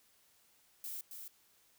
violet noise with echo, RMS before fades -43 dBFS, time 0.84-1.01 s, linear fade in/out 2 ms, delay 270 ms, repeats 1, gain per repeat -5 dB, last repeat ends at 1.28 s, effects white hiss -69 dBFS RMS until 1.78 s

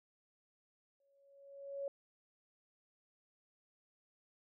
sine tone with exponential growth, 557 Hz, C#5, 8 cents sharp, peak -36 dBFS, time 1-1.88 s, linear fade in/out 2 ms, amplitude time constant 190 ms, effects none

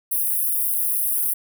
white high-pass noise, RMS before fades -22 dBFS, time 0.11-1.34 s, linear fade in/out 10 ms, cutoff 9400 Hz, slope 96 dB/octave, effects none

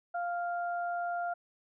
sine tone pair together, 698.5 / 1397 Hz, F5 / F6, 0 / 0 cents, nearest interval octave, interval 1200 cents, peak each -32 / -39 dBFS, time 0.14-1.34 s, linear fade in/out 10 ms, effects none

